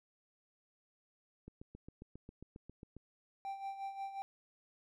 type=click train; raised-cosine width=3 ms; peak=-37 dBFS; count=12; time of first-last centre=1.48-2.966 s; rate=7.4 Hz
type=tone with tremolo; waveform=triangle; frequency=784 Hz; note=G5; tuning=in tune; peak=-36 dBFS; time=3.45-4.22 s; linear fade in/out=0 ms; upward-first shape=sine; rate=5.6 Hz; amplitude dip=65%
effects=none